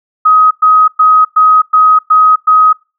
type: tone bursts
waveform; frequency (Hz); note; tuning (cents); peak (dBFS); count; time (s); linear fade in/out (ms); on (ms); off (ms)
sine; 1261; D#6; +23; -3; 7; 0.25-2.73; 10; 260; 110
effects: noise-tail reverb RT60 0.3 s tail -25 dB re dry